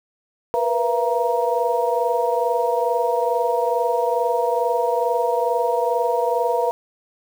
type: tone cluster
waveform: sine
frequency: 474.7 / 497 / 679 / 940 Hz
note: A#4 / B4 / F5 / A#5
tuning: +31 / +11 / -49 / +14 cents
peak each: -23 dBFS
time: 0.54-6.71 s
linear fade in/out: 0 ms
effects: 7-bit